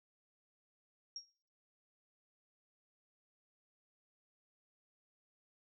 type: tone with exponential decay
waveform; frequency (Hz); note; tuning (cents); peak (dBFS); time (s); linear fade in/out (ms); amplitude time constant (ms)
sine; 5588; F8; 0; -39; 1.16-1.3; 2; 29
effects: noise-tail reverb RT60 0.5 s tail -23 dB re dry